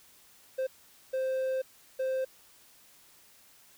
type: tone bursts at uneven times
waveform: triangle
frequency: 523.3 Hz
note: C5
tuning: in tune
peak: -26 dBFS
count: 3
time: 0.58-0.67 / 1.13-1.62 / 1.99-2.25 s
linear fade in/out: 10 ms
effects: white hiss -59 dBFS RMS until 3.77 s